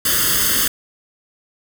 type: noise with comb filter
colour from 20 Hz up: white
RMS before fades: -17 dBFS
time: 0.05-0.68 s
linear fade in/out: 5 ms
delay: 0.62 ms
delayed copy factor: +0.95
effects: none